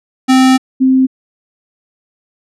square / sine tone pair in turn, 260.3 / 261.4 Hz, C4 / C4, -9 / -1 cents, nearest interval unison, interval 8 cents, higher second, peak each -6 dBFS, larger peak neither, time 0.28-0.58 / 0.8-1.07 s, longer first, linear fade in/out 20 ms, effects low-pass 9000 Hz 12 dB/octave

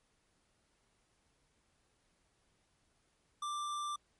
sine tone with hard clipping, 1180 Hz, D6, 8 cents sharp, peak -38 dBFS, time 3.42-3.96 s, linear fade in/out 5 ms, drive 18 dB, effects pink hiss -75 dBFS RMS until 4.19 s + MP3 48 kbps

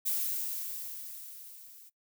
violet noise with level ramp, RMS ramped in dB -30 to -54 dBFS, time 0.05-1.9 s, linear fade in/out 20 ms, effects noise-tail reverb RT60 0.1 s tail -18 dB re dry

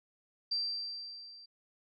sine tone with level ramp, 4699 Hz, D8, in tune, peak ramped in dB -29 to -51 dBFS, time 0.51-1.46 s, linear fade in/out 10 ms, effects none

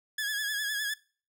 sawtooth tone with vibrato, 1689 Hz, G#6, 29 cents sharp, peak -26 dBFS, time 0.18-0.94 s, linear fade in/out 5 ms, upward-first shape sine, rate 9.8 Hz, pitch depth 55 cents each way, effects noise-tail reverb RT60 0.4 s tail -21 dB re dry

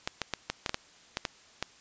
clicks, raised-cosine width 0.2 ms, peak -12 dBFS, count 10, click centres 0.075 / 0.217 / 0.337 / 0.5 / 0.662 / 0.694 / 0.744 / 1.171 / 1.252 / 1.626 s, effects white hiss -57 dBFS RMS until 1.8 s + resampled to 16000 Hz

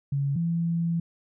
sine tone pair in turn, 140 / 168.14 Hz, C#3 / E3, +18 / +35 cents, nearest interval minor third, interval 317 cents, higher second, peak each -23 dBFS, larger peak neither, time 0.12-0.36 / 0.36-1 s, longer second, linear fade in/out 5 ms, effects none

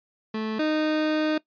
30% pulse tone pair in turn, 218.3 / 308.7 Hz, A3 / D#4, -13 / -14 cents, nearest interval tritone, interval 599 cents, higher second, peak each -24 / -19 dBFS, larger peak second, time 0.34-0.59 / 0.59-1.38 s, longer second, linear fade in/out 5 ms, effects noise-tail reverb RT60 0.1 s tail -20 dB re dry + resampled to 11025 Hz

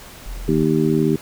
triangle tone, 41.02 Hz, E1, 8 cents flat, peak -25 dBFS, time 0.26-0.63 s, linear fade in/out 0 ms
harmonic tone, 78.3 Hz, D#2, 11 cents sharp, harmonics 2 / 3 / 4 / 5, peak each -20 / -20 / -20 / -20 dBFS, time 0.48-1.16 s, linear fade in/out 5 ms
effects pink hiss -40 dBFS RMS until 1.21 s

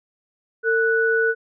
sine tone pair together, 451.9 / 1480 Hz, A4 / F#6, +46 / 0 cents, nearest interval octave + major sixth, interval 2054 cents, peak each -19 dBFS, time 0.63-1.35 s, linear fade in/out 50 ms, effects none

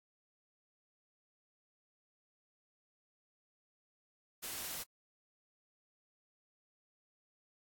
white noise, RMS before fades -42 dBFS, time 4.42-4.84 s, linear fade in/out 20 ms, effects AAC 64 kbps

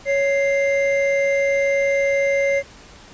triangle tone pair together, 555.3 / 2093 Hz, C#5 / C7, +3 / 0 cents, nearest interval octave + major seventh, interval 2297 cents, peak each -15 / -21 dBFS, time 0.05-2.63 s, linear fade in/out 50 ms, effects pink hiss -44 dBFS RMS until 3.13 s + resampled to 16000 Hz

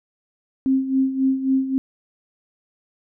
sine tone with tremolo, 265.6 Hz, C4, 26 cents sharp, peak -14 dBFS, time 0.66-1.78 s, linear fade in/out 0 ms, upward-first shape sine, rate 3.7 Hz, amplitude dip 70%, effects none

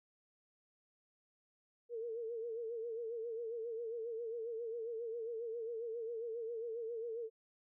sine tone with vibrato, 459.6 Hz, A#4, 25 cents flat, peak -39 dBFS, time 1.89-7.3 s, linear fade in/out 50 ms, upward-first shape sine, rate 7.4 Hz, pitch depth 74 cents each way, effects none

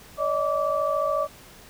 sine tone cluster, 570 / 624 / 1159 Hz, C#5 / D#5 / D6, +48 / +5 / -23 cents, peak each -26 dBFS, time 0.17-1.28 s, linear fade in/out 50 ms, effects pink hiss -48 dBFS RMS until 1.69 s

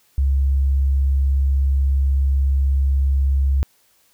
sine tone, 68.2 Hz, C#2, 28 cents flat, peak -14 dBFS, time 0.18-3.63 s, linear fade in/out 0 ms, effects white hiss -59 dBFS RMS until 4.13 s

